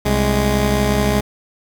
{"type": "tone pair together", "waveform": "15% pulse", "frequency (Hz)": [65.41, 207.7], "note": ["C2", "G#3"], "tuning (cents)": [0, 0], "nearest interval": "octave + minor sixth", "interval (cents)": 2000, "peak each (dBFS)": -11, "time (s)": [0.05, 1.21], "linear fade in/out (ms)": 10, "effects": ["7-bit"]}